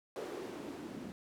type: noise with band-pass filter sweep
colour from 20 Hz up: white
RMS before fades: -44 dBFS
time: 0.16-1.12 s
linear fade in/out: 0 ms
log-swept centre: 440 to 210 Hz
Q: 2.8
effects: none